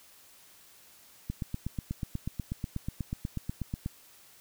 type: click train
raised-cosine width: 5 ms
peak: -20 dBFS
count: 22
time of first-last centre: 1.3-3.861 s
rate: 8.2 Hz
effects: white hiss -57 dBFS RMS until 4.4 s